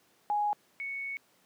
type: tone pair in turn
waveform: sine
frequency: 830.6 / 2217 Hz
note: G#5 / C#7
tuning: 0 / 0 cents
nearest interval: octave + perfect fourth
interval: 1700 cents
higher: second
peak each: -26 / -34 dBFS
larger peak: first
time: 0.3-0.53 / 0.8-1.17 s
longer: second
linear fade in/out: 0 ms
effects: pink hiss -66 dBFS RMS until 1.45 s + high-pass 200 Hz 12 dB/octave